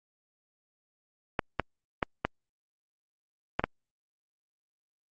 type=clicks; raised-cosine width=0.5 ms; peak=-10 dBFS; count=6; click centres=1.392 / 1.597 / 2.028 / 2.25 / 3.595 / 3.64 s; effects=Opus 48 kbps